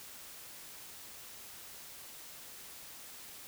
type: silence
effects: white hiss -50 dBFS RMS until 3.47 s